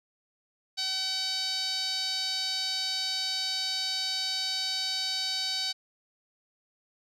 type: tone with band-pass filter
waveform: sawtooth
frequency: 760 Hz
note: F#5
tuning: 46 cents sharp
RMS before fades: -31 dBFS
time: 0.77-5.73 s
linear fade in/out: 20 ms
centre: 4400 Hz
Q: 5.4
effects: none